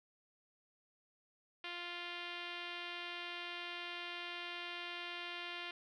5% pulse tone with low-pass filter, 349.2 Hz, F4, in tune, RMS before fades -45 dBFS, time 1.64-5.71 s, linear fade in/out 2 ms, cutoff 3100 Hz, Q 1.9, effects none

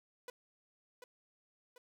sawtooth tone with echo, 493.9 Hz, B4, in tune, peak -40 dBFS, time 0.28-0.3 s, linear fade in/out 2 ms, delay 740 ms, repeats 2, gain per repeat -6 dB, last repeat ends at 1.78 s, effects 13-bit

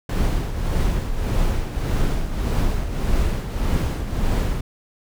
brown noise with tremolo, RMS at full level -18 dBFS, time 0.09-4.61 s, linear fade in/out 5 ms, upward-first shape triangle, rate 1.7 Hz, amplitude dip 65%, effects none

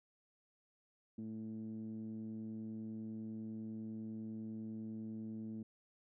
10% pulse tone with low-pass filter, 110 Hz, A2, in tune, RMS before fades -45 dBFS, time 1.18-5.63 s, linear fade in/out 5 ms, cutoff 250 Hz, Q 6.7, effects none

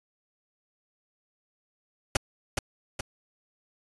pink noise with echo, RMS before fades -22 dBFS, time 2.15-2.17 s, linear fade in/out 5 ms, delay 420 ms, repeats 2, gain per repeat -5 dB, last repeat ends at 3.01 s, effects resampled to 24000 Hz

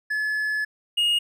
triangle tone pair in turn, 1715 / 2861 Hz, A6 / F7, -45 / +41 cents, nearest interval major sixth, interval 886 cents, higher second, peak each -21 / -17 dBFS, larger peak second, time 0.1-0.65 / 0.97-1.19 s, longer first, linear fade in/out 10 ms, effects none

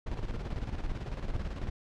brown noise with tremolo, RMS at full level -33 dBFS, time 0.06-1.7 s, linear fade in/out 10 ms, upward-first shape square, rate 18 Hz, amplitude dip 55%, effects low-pass 5000 Hz 12 dB/octave

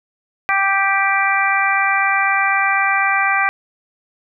harmonic tone, 392 Hz, G4, in tune, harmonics 2 / 3 / 4 / 5 / 6, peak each -20 / -20 / -20 / -20 / -20 dBFS, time 0.49-3.49 s, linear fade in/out 0 ms, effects none

